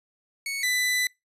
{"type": "tone pair in turn", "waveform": "sawtooth", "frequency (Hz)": [2217, 1995], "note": ["C#7", "B6"], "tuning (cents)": [0, 17], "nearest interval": "major second", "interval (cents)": 183, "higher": "first", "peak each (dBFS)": [-25, -19], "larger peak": "second", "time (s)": [[0.46, 0.63], [0.63, 1.07]], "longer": "second", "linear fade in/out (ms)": 2, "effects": ["noise-tail reverb RT60 0.2 s tail -25 dB re dry", "resampled to 32000 Hz"]}